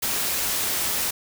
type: noise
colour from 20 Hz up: white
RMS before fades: -25 dBFS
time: 0.02-1.11 s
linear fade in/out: 10 ms
effects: none